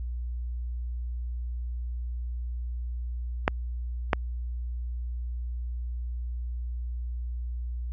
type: clicks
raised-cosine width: 0.5 ms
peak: -5 dBFS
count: 2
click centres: 3.479 / 4.132 s
effects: added 60 Hz sine -30 dBFS peak until 7.92 s